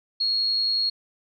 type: tone with amplitude modulation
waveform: sine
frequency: 4300 Hz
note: C8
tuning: 47 cents sharp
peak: -19 dBFS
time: 0.2-0.9 s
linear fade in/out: 10 ms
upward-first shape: sine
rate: 111 Hz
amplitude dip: 35%
effects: none